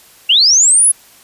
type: linear sweep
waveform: sine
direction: up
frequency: 2678 to 10820 Hz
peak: -6 dBFS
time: 0.29-0.92 s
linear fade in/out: 10 ms
effects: white hiss -44 dBFS RMS until 1.23 s + resampled to 32000 Hz